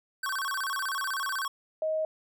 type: tone with vibrato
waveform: square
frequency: 1304 Hz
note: E6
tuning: 19 cents flat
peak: -30 dBFS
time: 0.23-1.48 s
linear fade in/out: 5 ms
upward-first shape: square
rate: 16 Hz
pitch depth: 290 cents each way
type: tone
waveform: sine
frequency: 629 Hz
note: D#5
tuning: 19 cents sharp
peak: -26 dBFS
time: 1.82-2.05 s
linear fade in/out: 2 ms
effects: none